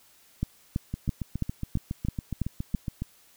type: two click trains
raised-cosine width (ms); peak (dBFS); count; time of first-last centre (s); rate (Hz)
5; -14 / -18; 8 / 16; 0.43-2.748 / 0.94-3.02; 3.02 / 7.21
effects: white hiss -59 dBFS RMS until 3.36 s